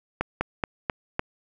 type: slowing click train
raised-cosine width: 0.5 ms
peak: -9 dBFS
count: 5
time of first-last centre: 0.21-1.194 s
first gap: 200 ms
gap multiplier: 1.14
effects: none